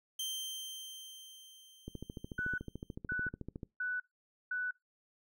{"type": "tone with exponential decay", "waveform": "sawtooth", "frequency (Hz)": 3136, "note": "G7", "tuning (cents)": 0, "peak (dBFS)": -32, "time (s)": [0.19, 2.95], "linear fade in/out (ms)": 5, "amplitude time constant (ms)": 600}
{"type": "click train", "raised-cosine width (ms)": 3, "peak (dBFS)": -29, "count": 25, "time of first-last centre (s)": [1.88, 3.632], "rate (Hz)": 13.7}
{"type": "tone bursts", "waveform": "sine", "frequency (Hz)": 1488, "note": "F#6", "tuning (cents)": 9, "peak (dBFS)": -33, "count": 4, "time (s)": [2.38, 4.71], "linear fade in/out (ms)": 5, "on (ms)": 200, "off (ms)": 510}
{"effects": ["noise-tail reverb RT60 0.2 s tail -24 dB re dry"]}